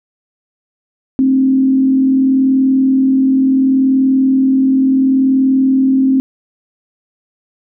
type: tone with frequency modulation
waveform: sine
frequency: 264.9 Hz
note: C4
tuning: 22 cents sharp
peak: -8 dBFS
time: 1.19-6.2 s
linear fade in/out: 0 ms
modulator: 40.7 Hz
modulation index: 0.34
effects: none